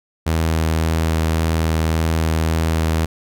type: tone with vibrato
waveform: sawtooth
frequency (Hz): 80.6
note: E2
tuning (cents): -38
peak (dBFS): -12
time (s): 0.26-3.06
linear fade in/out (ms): 10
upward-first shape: sine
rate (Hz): 1.8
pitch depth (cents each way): 11
effects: none